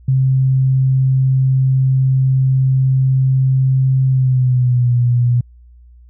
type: tone with pitch glide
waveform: sine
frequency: 131.9 to 121.65 Hz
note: C3 to B2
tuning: +14 to -26 cents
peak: -10 dBFS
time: 0.08-5.41 s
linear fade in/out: 5 ms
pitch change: -140 cents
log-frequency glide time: 4.07-4.92 s
effects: added 60 Hz sine -40 dBFS peak until 6.09 s